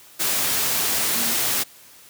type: tone in noise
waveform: sine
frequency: 233.1 Hz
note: A#3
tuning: in tune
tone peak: -32 dBFS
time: 1.14-1.35 s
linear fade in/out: 20 ms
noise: white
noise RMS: -22 dBFS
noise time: 0.19-1.64 s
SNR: -13 dB
effects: white hiss -48 dBFS RMS until 2.09 s + high-pass 80 Hz 12 dB/octave